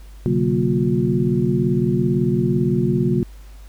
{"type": "tone cluster", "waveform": "sine", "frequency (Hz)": [128.3, 146.1, 186.5, 232, 357.4], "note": ["C3", "D3", "F#3", "A#3", "F4"], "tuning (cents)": [-34, -9, 14, -8, 40], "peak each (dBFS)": -22, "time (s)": [0.26, 3.23], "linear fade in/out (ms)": 0, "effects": ["added 50 Hz sine -37 dBFS peak until 3.68 s", "pink hiss -52 dBFS RMS until 3.68 s"]}